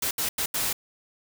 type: noise bursts at uneven times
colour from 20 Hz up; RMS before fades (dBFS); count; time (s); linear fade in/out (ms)
white; -27; 4; 0.02-0.11 / 0.18-0.29 / 0.38-0.46 / 0.54-0.73; 5
effects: none